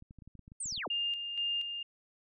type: clicks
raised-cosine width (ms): 5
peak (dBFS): -39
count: 12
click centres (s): 0.024 / 0.109 / 0.187 / 0.222 / 0.276 / 0.353 / 0.393 / 0.479 / 0.519 / 0.658 / 0.725 / 0.778
type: linear sweep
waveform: sine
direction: down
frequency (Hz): 9080 to 103.83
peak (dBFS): -35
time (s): 0.6-0.88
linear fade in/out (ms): 5
type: tone with tremolo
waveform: sine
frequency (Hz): 2811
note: F7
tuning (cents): +11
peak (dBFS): -30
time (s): 0.9-1.83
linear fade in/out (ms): 5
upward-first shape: square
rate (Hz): 2.1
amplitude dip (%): 50
effects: none